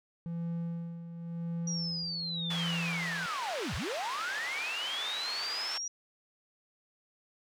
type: tone with tremolo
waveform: triangle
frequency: 168.7 Hz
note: E3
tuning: 40 cents sharp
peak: -30 dBFS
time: 0.26-3.26 s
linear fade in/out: 0 ms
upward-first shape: sine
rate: 0.92 Hz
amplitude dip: 65%
type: linear two-way sweep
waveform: sine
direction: down then up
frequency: 5800 to 55.5 to 5800 Hz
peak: -34 dBFS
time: 1.67-5.88 s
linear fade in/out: 5 ms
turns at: 3.75 s
type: band-pass noise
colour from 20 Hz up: pink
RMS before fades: -40 dBFS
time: 2.5-5.78 s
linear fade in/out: 5 ms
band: 1000 to 4600 Hz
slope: 12 dB/octave
effects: none